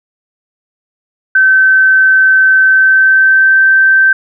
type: tone with pitch glide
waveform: sine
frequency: 1538 to 1555 Hz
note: G6 to G6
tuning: -33 to -14 cents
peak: -4 dBFS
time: 1.35-4.13 s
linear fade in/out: 5 ms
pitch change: +19 cents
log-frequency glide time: 2.63-3.6 s
effects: none